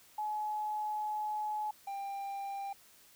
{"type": "tone pair in turn", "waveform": ["sine", "triangle"], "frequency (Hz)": [849, 793], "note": ["G#5", "G5"], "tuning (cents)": [38, 20], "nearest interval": "minor second", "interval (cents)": 118, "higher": "first", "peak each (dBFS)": [-33, -35], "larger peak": "first", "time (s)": [[0.18, 1.71], [1.87, 2.73]], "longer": "first", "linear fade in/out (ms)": 5, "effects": ["white hiss -61 dBFS RMS until 3.15 s"]}